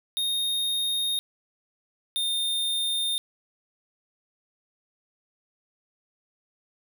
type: tone pair in turn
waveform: square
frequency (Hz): 3700 / 3636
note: A#7 / A#7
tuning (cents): -14 / -44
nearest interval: unison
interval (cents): 30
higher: first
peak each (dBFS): -25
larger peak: neither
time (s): 0.17-1.19 / 2.16-3.18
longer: neither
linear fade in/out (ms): 0
effects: none